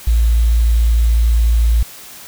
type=tone with quantisation; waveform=sine; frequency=56.9 Hz; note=A#1; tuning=41 cents flat; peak=-9 dBFS; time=0.07-1.83 s; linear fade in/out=5 ms; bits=6; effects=white hiss -36 dBFS RMS until 2.27 s